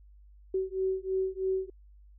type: beating tone pair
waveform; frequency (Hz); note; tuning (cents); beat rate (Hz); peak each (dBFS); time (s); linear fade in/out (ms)
sine; 377.5 / 380.6; F#4 / F#4; +35 / +49; 3.1; -31 / -31; 0.54-1.7; 5
effects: added 50 Hz sine -52 dBFS peak until 2.18 s